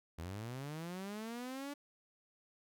sawtooth linear sweep, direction up, 77.78 to 290.3 Hz, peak -38 dBFS, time 0.18-1.74 s, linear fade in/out 10 ms, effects none

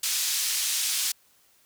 pink band-pass noise, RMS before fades -27 dBFS, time 0.03-1.12 s, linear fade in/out 5 ms, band 4100 to 12000 Hz, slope 12 dB/octave, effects white hiss -62 dBFS RMS until 1.65 s

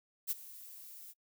violet noise with ADSR envelope, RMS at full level -32 dBFS, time 0.27-1.14 s, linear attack 39 ms, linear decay 25 ms, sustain -19 dB, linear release 38 ms, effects noise-tail reverb RT60 0.1 s tail -26 dB re dry

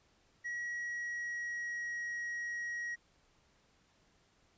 triangle tone with pitch glide, 1914 to 1898.6 Hz, A#6 to A#6, +45 to +31 cents, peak -35 dBFS, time 0.44-2.96 s, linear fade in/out 20 ms, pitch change -14 cents, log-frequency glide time 0.62-2.05 s, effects pink hiss -70 dBFS RMS until 4.57 s + resampled to 16000 Hz

